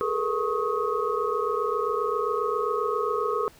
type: tone cluster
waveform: sine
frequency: 412.4 / 439.8 / 480.1 / 1097 / 1263 Hz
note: G#4 / A4 / B4 / C#6 / D#6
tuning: -12 / -1 / -49 / -18 / +26 cents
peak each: -30 dBFS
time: 0.01-3.48 s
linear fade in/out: 0 ms
effects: pink hiss -54 dBFS RMS until 3.59 s